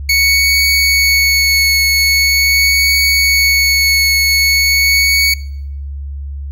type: tone with vibrato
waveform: 25% pulse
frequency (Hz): 2217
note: C#7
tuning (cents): 0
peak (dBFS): -5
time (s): 0.09-5.34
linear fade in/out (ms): 5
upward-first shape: triangle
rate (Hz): 0.43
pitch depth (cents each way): 13
effects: noise-tail reverb RT60 0.7 s tail -21 dB re dry + added 70 Hz sine -21 dBFS peak until 6.51 s